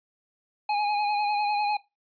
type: tone with vibrato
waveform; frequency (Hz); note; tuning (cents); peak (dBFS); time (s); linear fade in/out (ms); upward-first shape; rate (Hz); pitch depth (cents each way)
square; 830.6; G#5; 0; -24; 0.69-1.77; 5; sine; 10; 34
effects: noise-tail reverb RT60 0.2 s tail -18 dB re dry + resampled to 11025 Hz